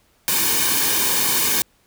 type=noise with comb filter; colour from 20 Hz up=white; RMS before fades=-19 dBFS; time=0.28-1.62 s; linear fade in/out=0 ms; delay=1.5 ms; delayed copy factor=-0.7; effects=pink hiss -60 dBFS RMS until 1.86 s